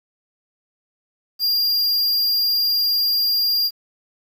square tone, 4793 Hz, D8, 34 cents sharp, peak -17 dBFS, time 1.39-3.71 s, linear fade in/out 50 ms, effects 8-bit

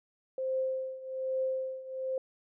sine tone with tremolo, 523.3 Hz, C5, in tune, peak -27 dBFS, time 0.38-2.18 s, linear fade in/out 2 ms, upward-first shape triangle, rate 1.2 Hz, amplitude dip 85%, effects none

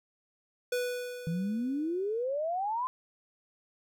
square tone with exponential decay, 493 Hz, B4, 3 cents flat, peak -28 dBFS, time 0.72-2.24 s, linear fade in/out 5 ms, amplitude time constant 330 ms
sine exponential sweep, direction up, 160 to 1046.5 Hz, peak -29 dBFS, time 1.27-2.87 s, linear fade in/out 0 ms
effects none

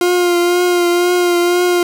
40% pulse tone with vibrato, 352.6 Hz, F4, 17 cents sharp, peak -10 dBFS, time 0.01-1.83 s, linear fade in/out 2 ms, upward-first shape triangle, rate 2 Hz, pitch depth 28 cents each way, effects none

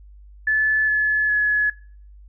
sine tone with pitch steps, 1734 / 1716.1 / 1698.3 Hz, A6 / A6 / G#6, -26 / -44 / +38 cents, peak -16 dBFS, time 0.47-1.7 s, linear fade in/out 5 ms, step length 410 ms, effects noise-tail reverb RT60 0.5 s tail -23 dB re dry + added 50 Hz sine -42 dBFS peak until 2.28 s

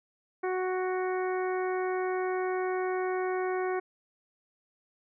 harmonic tone, 370 Hz, F#4, in tune, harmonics 1 / 2 / 3 / 4 / 5 / 6, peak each -29 / -35 / -39 / -41 / -43 / -45 dBFS, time 0.43-3.8 s, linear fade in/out 10 ms, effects none

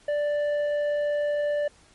sine tone with tanh clipping, 587.3 Hz, D5, in tune, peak -24 dBFS, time 0.08-1.68 s, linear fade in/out 5 ms, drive 7 dB, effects pink hiss -57 dBFS RMS until 1.94 s + MP3 48 kbps

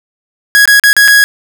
45% pulse tone with dropouts, 1661.2 Hz, G#6, in tune, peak -3 dBFS, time 0.55-1.24 s, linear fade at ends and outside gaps 0 ms, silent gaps 0.655-0.676 / 0.797-0.837 / 0.93-0.966 / 1.078-1.082 s, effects none

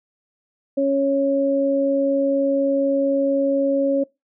sine tone pair together, 276.3 / 552.2 Hz, C#4 / C#5, -6 / -7 cents, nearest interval octave, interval 1199 cents, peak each -20 / -18 dBFS, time 0.77-4.04 s, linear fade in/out 10 ms, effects noise-tail reverb RT60 0.2 s tail -22 dB re dry

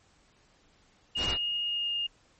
sine tone with pitch glide, 2854 to 2831 Hz, F7 to F7, +37 to +23 cents, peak -28 dBFS, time 1.15-2.07 s, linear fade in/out 10 ms, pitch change -14 cents, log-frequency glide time 1.65-1.94 s
pink noise, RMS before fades -33 dBFS, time 1.16-1.38 s, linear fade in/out 50 ms
effects pink hiss -64 dBFS RMS until 2.39 s + MP3 32 kbps

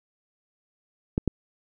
clicks, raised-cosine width 3 ms, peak -10 dBFS, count 2, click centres 1.179 / 1.277 s, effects none

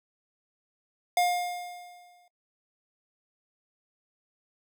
square tone with exponential decay, 710 Hz, F5, 28 cents sharp, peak -21 dBFS, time 1.17-2.28 s, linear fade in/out 2 ms, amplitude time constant 240 ms, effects noise-tail reverb RT60 0.1 s tail -20 dB re dry

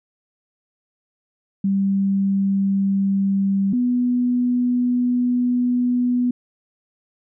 sine tone pair in turn, 196 / 246.3 Hz, G3 / B3, 0 / -5 cents, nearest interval major third, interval 395 cents, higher second, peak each -16 dBFS, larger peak neither, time 1.64-3.73 / 3.73-6.31 s, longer second, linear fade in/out 5 ms, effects none

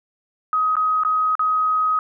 sine tone with dropouts, 1261 Hz, D#6, 23 cents sharp, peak -16 dBFS, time 0.53-1.99 s, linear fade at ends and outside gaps 1 ms, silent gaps 0.755-0.767 / 1.035-1.049 / 1.353-1.394 s, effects none

